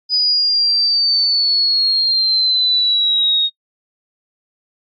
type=exponential sweep; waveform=sine; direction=down; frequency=4978 to 3729 Hz; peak=-12 dBFS; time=0.09-3.5 s; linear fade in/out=50 ms; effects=noise-tail reverb RT60 0.1 s tail -24 dB re dry + AAC 48 kbps